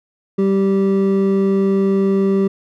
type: tone pair together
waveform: triangle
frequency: 194.8 / 389.6 Hz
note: G3 / G4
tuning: -11 / -11 cents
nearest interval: octave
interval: 1200 cents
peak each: -13 / -14 dBFS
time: 0.38-2.48 s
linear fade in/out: 10 ms
effects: none